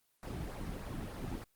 brown noise with flanger, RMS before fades -41 dBFS, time 0.23-1.44 s, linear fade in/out 0 ms, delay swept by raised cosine 0.31 to 2.11 ms, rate 3.3 Hz, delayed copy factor -0.65, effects white hiss -75 dBFS RMS until 1.55 s + Opus 24 kbps

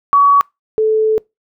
sine tone pair in turn, 1131 / 436.1 Hz, C#6 / A4, +34 / -15 cents, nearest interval octave + major third, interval 1649 cents, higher first, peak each -6 / -10 dBFS, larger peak first, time 0.13-0.41 / 0.78-1.18 s, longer second, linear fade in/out 0 ms, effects noise-tail reverb RT60 0.2 s tail -25 dB re dry

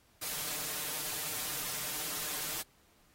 white noise with comb filter, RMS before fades -37 dBFS, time 0.21-2.63 s, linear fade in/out 20 ms, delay 6.6 ms, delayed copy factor +0.95, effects pink hiss -67 dBFS RMS until 3.14 s + AAC 48 kbps

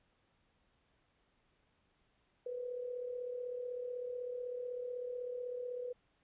sine tone with amplitude modulation, 493.9 Hz, B4, in tune, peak -36 dBFS, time 2.46-5.93 s, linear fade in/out 5 ms, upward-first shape sine, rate 36 Hz, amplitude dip 55%, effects pink hiss -75 dBFS RMS until 6.23 s + resampled to 8000 Hz

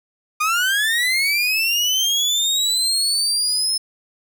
30% pulse linear sweep, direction up, 1208 to 5240 Hz, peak -14 dBFS, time 0.4-3.78 s, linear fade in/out 10 ms, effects 9-bit

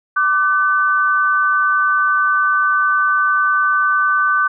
sine tone pair together, 1174.7 / 1514.4 Hz, D6 / F#6, 0 / +40 cents, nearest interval major third, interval 440 cents, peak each -15 dBFS, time 0.16-4.48 s, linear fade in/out 10 ms, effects none

